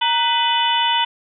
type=harmonic tone with a mistuned harmonic; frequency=498 Hz; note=B4; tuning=14 cents sharp; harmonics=2 / 3 / 4 / 5 / 6 / 7; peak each=-18 / -28 / -28 / -29 / -20 / -24 dBFS; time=0.01-1.05 s; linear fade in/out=10 ms; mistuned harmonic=2; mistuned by=-110 cents; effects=none